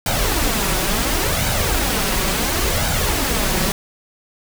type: noise with flanger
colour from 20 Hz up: pink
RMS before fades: -19 dBFS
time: 0.06-3.72 s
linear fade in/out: 2 ms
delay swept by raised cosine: 1.3 to 5.4 ms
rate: 0.71 Hz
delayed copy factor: +0.55
effects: none